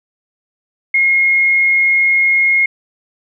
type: tone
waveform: sine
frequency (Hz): 2151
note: C7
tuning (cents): +47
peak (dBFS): -9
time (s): 0.94-2.66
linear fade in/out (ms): 5
effects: none

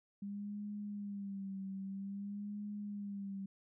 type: tone with vibrato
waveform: sine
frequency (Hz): 199.8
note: G3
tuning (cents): +33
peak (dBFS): -40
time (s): 0.22-3.46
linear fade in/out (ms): 5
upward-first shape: sine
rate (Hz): 0.51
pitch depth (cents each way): 61
effects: none

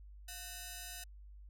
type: ring-modulated tone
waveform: 5% pulse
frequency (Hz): 1108.7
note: C#6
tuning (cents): 0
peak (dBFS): -30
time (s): 0.28-1.04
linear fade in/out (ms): 5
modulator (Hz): 400
effects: added 50 Hz sine -51 dBFS peak until 1.49 s

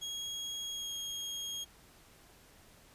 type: tone with pitch glide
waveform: 30% pulse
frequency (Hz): 3292 to 3265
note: G#7 to G#7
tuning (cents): -16 to -30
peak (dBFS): -35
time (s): 0.01-1.65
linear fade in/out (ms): 20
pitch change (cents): -14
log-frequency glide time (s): 0.71-0.93
effects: pink hiss -60 dBFS RMS until 2.94 s + resampled to 32000 Hz

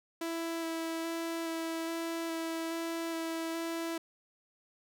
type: tone with vibrato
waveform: sawtooth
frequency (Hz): 329.6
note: E4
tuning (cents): 0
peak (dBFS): -30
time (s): 0.21-3.98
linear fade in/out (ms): 5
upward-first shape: square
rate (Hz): 1.2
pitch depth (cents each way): 10
effects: none

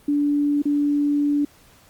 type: tone with dropouts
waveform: sine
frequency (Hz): 290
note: D4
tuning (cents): -22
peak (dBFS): -17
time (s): 0.08-1.45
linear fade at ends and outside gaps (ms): 5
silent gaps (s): 0.621-0.654
effects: pink hiss -53 dBFS RMS until 1.89 s + Opus 32 kbps

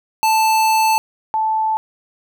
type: tone pair in turn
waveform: square / sine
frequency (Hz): 880 / 875.9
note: A5 / A5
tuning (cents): 0 / -8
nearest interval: unison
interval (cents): 8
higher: first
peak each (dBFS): -13 / -15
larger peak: first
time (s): 0.23-0.98 / 1.34-1.77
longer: first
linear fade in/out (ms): 0
effects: none

